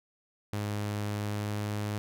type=tone with pitch glide; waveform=sawtooth; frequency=103.8 to 104.4 Hz; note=G#2 to G#2; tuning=0 to +10 cents; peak=-27 dBFS; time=0.53-1.98 s; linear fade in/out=0 ms; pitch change=+10 cents; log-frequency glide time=1.23-1.62 s; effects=none